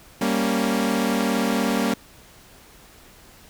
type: chord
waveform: sawtooth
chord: G diminished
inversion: none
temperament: equal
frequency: 196 / 233.1 / 277.2 Hz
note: G3 / Bb3 / Db4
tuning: 0 / 0 / 0 cents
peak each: -21 / -19 / -22 dBFS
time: 0.21-1.94 s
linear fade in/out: 5 ms
effects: pink hiss -49 dBFS RMS until 3.49 s